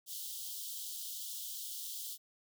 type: high-pass noise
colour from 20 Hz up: white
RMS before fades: -43 dBFS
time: 0.06-2.18 s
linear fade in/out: 50 ms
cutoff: 3000 Hz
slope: 96 dB/octave
effects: none